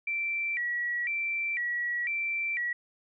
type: tone with vibrato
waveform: sine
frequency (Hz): 2124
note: C7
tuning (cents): +25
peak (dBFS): -28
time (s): 0.07-2.73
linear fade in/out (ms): 5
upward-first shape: square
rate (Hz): 1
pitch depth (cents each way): 170
effects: none